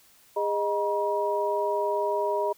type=tone cluster; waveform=sine; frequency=408.8 / 620 / 958 Hz; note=G#4 / D#5 / A#5; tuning=-27 / -6 / +47 cents; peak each=-28 dBFS; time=0.36-2.53 s; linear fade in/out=10 ms; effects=white hiss -58 dBFS RMS until 2.57 s